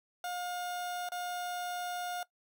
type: tone with dropouts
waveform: 30% pulse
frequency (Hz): 714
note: F5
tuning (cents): +38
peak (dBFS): -33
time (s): 0.24-2.23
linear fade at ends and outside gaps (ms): 2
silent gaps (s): 1.089-1.119
effects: noise-tail reverb RT60 0.1 s tail -19 dB re dry